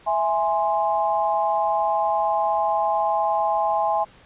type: chord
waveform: sine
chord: E augmented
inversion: none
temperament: equal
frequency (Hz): 659.3 / 830.6 / 1046.5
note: E5 / G#5 / B#5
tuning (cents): 0 / 0 / 0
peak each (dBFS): -24 / -21 / -26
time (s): 0.06-4.05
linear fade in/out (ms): 20
effects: pink hiss -51 dBFS RMS until 4.25 s + resampled to 8000 Hz

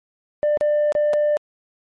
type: tone with dropouts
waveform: sine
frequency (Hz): 595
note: D5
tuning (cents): +22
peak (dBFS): -13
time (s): 0.43-1.37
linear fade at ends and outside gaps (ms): 0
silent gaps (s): 0.572-0.61 / 0.922-0.951 / 1.133-1.137
effects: tanh soft clip ceiling -14 dBFS + MP3 48 kbps

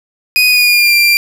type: tone with pitch glide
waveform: 30% pulse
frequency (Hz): 2489 to 2375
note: D#7 to D7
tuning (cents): 0 to +19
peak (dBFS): -4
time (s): 0.36-1.17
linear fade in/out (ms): 0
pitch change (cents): -81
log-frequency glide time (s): 0.48-0.94
effects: none

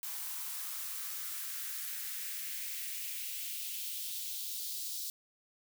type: noise with high-pass filter sweep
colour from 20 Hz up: blue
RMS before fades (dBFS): -40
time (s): 0.03-5.1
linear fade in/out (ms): 0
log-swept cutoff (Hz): 880 to 4400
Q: 2.1
effects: none

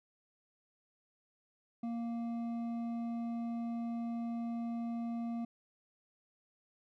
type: tone with hard clipping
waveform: sine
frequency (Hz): 233.1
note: A#3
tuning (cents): 0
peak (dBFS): -37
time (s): 1.83-5.45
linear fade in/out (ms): 5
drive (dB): 7
effects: none

